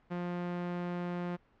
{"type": "tone", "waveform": "sawtooth", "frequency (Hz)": 176.1, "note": "F3", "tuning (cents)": 15, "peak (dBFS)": -30, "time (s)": [0.1, 1.37], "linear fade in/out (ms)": 20, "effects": ["pink hiss -67 dBFS RMS until 1.6 s", "low-pass 2000 Hz 12 dB/octave"]}